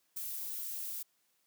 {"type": "noise with ADSR envelope", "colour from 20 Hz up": "violet", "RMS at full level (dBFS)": -37, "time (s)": [0.16, 1.03], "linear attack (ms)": 13, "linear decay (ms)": 4, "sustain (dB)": -3, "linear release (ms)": 10, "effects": ["white hiss -75 dBFS RMS until 1.46 s", "high-pass 150 Hz 12 dB/octave"]}